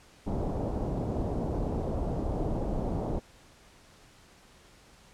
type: low-pass noise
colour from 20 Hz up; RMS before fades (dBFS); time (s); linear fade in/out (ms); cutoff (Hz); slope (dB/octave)
pink; -31; 0.26-3.2; 20; 760; 24
effects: pink hiss -57 dBFS RMS until 5.13 s + low-pass 9000 Hz 12 dB/octave